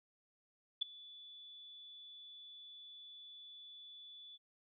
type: tone with ADSR envelope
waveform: sine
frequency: 3460 Hz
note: A7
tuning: 30 cents flat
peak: -29 dBFS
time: 0.81-4.38 s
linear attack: 13 ms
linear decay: 7 ms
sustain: -23 dB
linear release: 31 ms
effects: none